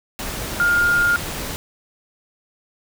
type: tone in noise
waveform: sine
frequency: 1413 Hz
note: F6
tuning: 20 cents sharp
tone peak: -14 dBFS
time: 0.6-1.16 s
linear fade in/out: 0 ms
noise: pink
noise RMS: -28 dBFS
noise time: 0.19-1.56 s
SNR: +11 dB
effects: none